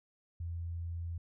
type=tone; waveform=sine; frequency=84.7 Hz; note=E2; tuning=48 cents sharp; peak=-36 dBFS; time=0.4-1.18 s; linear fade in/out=5 ms; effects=none